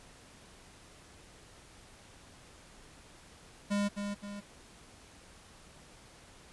square tone with echo, 203.1 Hz, G#3, 38 cents flat, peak -29 dBFS, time 3.7-3.89 s, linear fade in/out 20 ms, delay 260 ms, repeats 2, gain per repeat -6 dB, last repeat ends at 4.41 s, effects pink hiss -56 dBFS RMS until 6.52 s + resampled to 24000 Hz

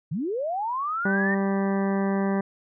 sine linear sweep, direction up, 129.6 to 1854 Hz, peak -25 dBFS, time 0.11-1.35 s, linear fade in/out 10 ms
harmonic tone, 196 Hz, G3, in tune, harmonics 1 / 2 / 3 / 4 / 5 / 6 / 8 / 9 / 10, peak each -23 / -29 / -33 / -35 / -37 / -39 / -41 / -42 / -43 dBFS, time 1.05-2.41 s, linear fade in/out 5 ms
effects none

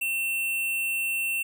square tone, 2700 Hz, E7, 41 cents sharp, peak -26 dBFS, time 0.01-1.43 s, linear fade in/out 10 ms, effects none

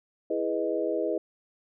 sine chord, E major seventh, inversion none, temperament equal, 329.6 / 415.3 / 493.9 / 622.3 Hz, E4 / G#4 / B4 / D#5, 0 / 0 / 0 / 0 cents, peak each -31 dBFS, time 0.3-1.18 s, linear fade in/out 5 ms, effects none

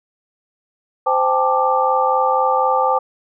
sine tone cluster, 518 / 792 / 876 / 1181 Hz, C5 / G5 / A5 / D6, -17 / +18 / -8 / +9 cents, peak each -19 dBFS, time 1.06-2.99 s, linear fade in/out 10 ms, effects none

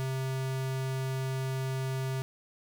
square tone, 132.1 Hz, C3, 17 cents sharp, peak -31 dBFS, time 0-2.22 s, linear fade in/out 0 ms, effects none

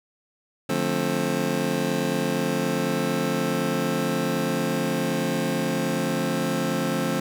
25% pulse chord, D minor seventh, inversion none, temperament just, 146.83 / 176.2 / 220.2 / 264.3 Hz, D3 / F3 / A3 / C4, 0 / +16 / +2 / +18 cents, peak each -27 / -25 / -25 / -24 dBFS, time 0.69-7.2 s, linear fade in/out 5 ms, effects none

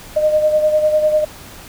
sine beating tone pair, 611 / 621 Hz, D#5 / D#5, -32 / -3 cents, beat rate 10 Hz, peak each -12 / -20 dBFS, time 0.16-1.25 s, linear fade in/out 10 ms, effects pink hiss -37 dBFS RMS until 1.68 s

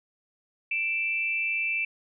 sine tone pair together, 2349 / 2648 Hz, D7 / E7, 0 / +7 cents, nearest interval major second, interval 207 cents, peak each -28 / -28 dBFS, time 0.71-1.85 s, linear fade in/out 5 ms, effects none

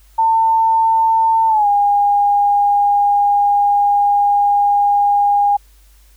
sine tone with pitch glide, 898 to 814 Hz, A5 to G#5, +35 to -35 cents, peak -10 dBFS, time 0.18-5.57 s, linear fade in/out 10 ms, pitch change -170 cents, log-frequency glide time 1.48-1.67 s, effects added 50 Hz sine -45 dBFS peak until 6.16 s + white hiss -54 dBFS RMS until 6.16 s

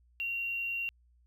triangle tone with hard clipping, 2755 Hz, F7, 24 cents flat, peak -32 dBFS, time 0.2-0.89 s, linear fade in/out 0 ms, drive 3 dB, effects added 60 Hz sine -62 dBFS peak until 1.26 s

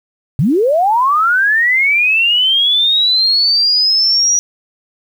sine linear sweep, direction up, 115.9 to 5820 Hz, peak -9 dBFS, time 0.39-4.39 s, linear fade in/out 0 ms, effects 7-bit

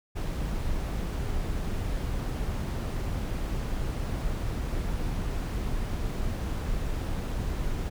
brown noise, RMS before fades -30 dBFS, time 0.15-7.9 s, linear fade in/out 20 ms, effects none

